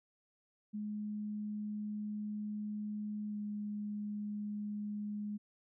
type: tone with pitch glide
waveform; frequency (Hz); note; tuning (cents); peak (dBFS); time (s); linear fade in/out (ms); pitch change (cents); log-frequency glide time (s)
sine; 210 to 208.1; G#3 to G#3; +19 to +4; -37; 0.73-5.38; 20; -15; 3.29-3.36
effects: none